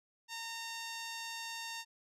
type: tone with low-pass filter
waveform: 10% pulse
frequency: 916 Hz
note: A#5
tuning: 31 cents flat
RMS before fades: -43 dBFS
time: 0.28-1.85 s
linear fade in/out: 50 ms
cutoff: 9200 Hz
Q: 2.1
effects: none